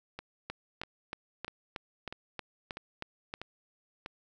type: two click trains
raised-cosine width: 0.3 ms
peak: -21 / -24 dBFS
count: 10 / 7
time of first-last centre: 0.5-3.339 / 0.19-4.061 s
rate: 3.17 / 1.55 Hz
effects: none